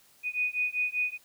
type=beating tone pair; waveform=sine; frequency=2479 / 2484.1 Hz; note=D#7 / D#7; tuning=-7 / -3 cents; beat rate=5.1 Hz; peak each=-30 dBFS; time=0.23-1.18 s; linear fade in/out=50 ms; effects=white hiss -61 dBFS RMS until 1.24 s